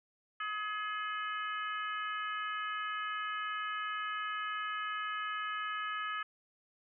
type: harmonic tone with a mistuned harmonic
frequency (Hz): 422.8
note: G#4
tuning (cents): +31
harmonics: 3 / 4 / 5 / 6 / 7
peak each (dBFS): -37 / -40 / -47 / -49 / -46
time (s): 0.4-6.23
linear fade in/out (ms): 5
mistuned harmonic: 7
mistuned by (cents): +18
effects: none